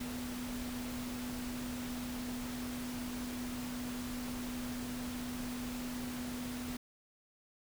sine tone in noise, 246.9 Hz, B3, in tune, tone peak -39 dBFS, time 0-6.77 s, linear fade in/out 5 ms, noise pink, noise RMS -45 dBFS, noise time 0-6.77 s, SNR +3 dB, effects none

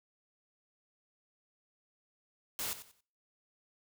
white noise with echo, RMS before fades -37 dBFS, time 2.59-2.73 s, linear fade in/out 0 ms, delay 92 ms, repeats 3, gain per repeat -12 dB, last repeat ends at 3.006 s, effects noise-tail reverb RT60 0.5 s tail -25 dB re dry

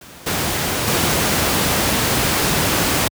pink noise with level steps, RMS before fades -39 / -20 / -17 dBFS, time 0.01-3.08 s, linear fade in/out 5 ms, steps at 0.26 / 0.87 s, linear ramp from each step 10 ms, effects high-pass 80 Hz 12 dB/octave

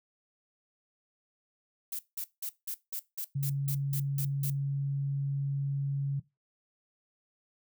violet noise bursts, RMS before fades -36 dBFS, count 11, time 1.92-4.501 s, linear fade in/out 5 ms, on 71 ms, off 180 ms
sine tone, 139.4 Hz, C#3, 10 cents sharp, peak -28 dBFS, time 3.35-6.2 s, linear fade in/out 10 ms
effects noise-tail reverb RT60 0.2 s tail -18 dB re dry

